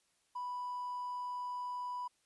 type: tone with hard clipping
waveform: triangle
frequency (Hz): 987.8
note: B5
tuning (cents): 0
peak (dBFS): -38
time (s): 0.35-2.08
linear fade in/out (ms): 10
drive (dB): 4
effects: white hiss -75 dBFS RMS until 2.25 s + resampled to 24000 Hz